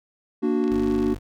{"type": "chord", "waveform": "triangle", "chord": "Bb augmented", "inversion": "none", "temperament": "equal", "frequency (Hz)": [233.1, 293.7, 370], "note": ["Bb3", "D4", "F#4"], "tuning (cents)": [0, 0, 0], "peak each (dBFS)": -22, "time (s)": [0.42, 1.15], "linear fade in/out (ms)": 20}
{"type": "click train", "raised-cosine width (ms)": 0.2, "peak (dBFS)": -24, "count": 12, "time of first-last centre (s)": [0.64, 1.068], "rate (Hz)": 25.7}
{"type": "tone", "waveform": "25% pulse", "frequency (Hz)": 49.94, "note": "G1", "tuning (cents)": 33, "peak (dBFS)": -29, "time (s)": [0.7, 1.19], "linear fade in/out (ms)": 20}
{"effects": []}